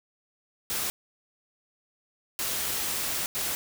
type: noise bursts at uneven times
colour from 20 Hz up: white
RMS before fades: -30 dBFS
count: 3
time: 0.7-0.9 / 2.39-3.26 / 3.35-3.55 s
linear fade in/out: 0 ms
effects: none